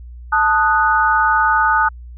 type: chord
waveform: sine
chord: D# diminished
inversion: second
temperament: equal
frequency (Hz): 880 / 1244.5 / 1480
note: A5 / D#6 / F#6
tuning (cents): 0 / 0 / 0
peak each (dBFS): -16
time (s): 0.32-1.89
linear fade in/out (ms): 10
effects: added 60 Hz sine -32 dBFS peak until 2.17 s